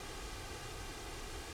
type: noise with comb filter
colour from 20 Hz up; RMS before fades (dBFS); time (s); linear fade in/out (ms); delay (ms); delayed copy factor
pink; -45; 0-1.53; 2; 2.5; +0.55
effects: low-pass 9000 Hz 12 dB/octave